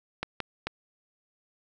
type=clicks; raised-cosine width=0.3 ms; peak=-14 dBFS; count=3; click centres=0.23 / 0.403 / 0.67 s; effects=none